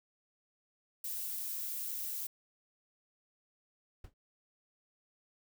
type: noise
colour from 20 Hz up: violet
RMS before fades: -39 dBFS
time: 1.04-2.27 s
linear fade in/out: 5 ms
type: noise with exponential decay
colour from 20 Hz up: brown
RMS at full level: -43 dBFS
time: 4.04-4.14 s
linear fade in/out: 5 ms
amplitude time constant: 21 ms
effects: none